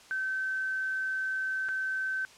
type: tone with dropouts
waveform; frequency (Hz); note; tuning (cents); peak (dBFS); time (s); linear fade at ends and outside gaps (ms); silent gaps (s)
sine; 1539; G6; -32; -29; 0.11-2.25; 0; 1.686-1.69
effects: white hiss -54 dBFS RMS until 2.37 s + low-pass 7000 Hz 12 dB/octave